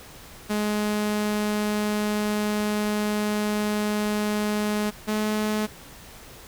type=tone pair in turn; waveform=sawtooth; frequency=210 / 213.4 Hz; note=G#3 / G#3; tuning=+19 / +47 cents; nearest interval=unison; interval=28 cents; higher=second; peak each=-19 dBFS; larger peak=neither; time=0.49-4.91 / 5.07-5.67 s; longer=first; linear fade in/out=20 ms; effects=pink hiss -45 dBFS RMS until 6.47 s